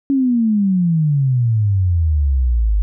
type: exponential sweep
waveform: sine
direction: down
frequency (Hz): 280 to 49.41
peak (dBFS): -12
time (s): 0.1-2.82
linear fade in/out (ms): 0
effects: none